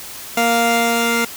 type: tone pair together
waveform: 15% pulse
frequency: 233.1 / 698.5 Hz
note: A#3 / F5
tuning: 0 / 0 cents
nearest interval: octave + perfect fifth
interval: 1900 cents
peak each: -11 dBFS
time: 0.37-1.25 s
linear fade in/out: 5 ms
effects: white hiss -33 dBFS RMS until 1.36 s